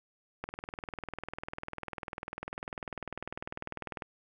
click train, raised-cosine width 0.5 ms, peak -22 dBFS, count 73, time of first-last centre 0.44-4.022 s, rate 20.1 Hz, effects none

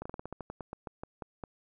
slowing click train, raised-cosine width 1 ms, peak -25 dBFS, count 15, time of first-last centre 0.02-1.438 s, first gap 35 ms, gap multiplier 1.15, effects none

